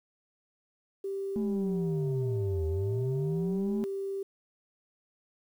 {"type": "tone", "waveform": "sine", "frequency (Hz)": 392, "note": "G4", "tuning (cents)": 0, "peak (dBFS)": -31, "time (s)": [1.04, 4.23], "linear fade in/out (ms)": 5}
{"type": "linear two-way sweep", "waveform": "sine", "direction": "down then up", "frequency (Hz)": [222.4, 77.78, 222.4], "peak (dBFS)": -27, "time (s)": [1.36, 3.84], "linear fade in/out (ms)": 0, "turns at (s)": 2.66}
{"effects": ["tanh soft clip ceiling -23 dBFS", "10-bit"]}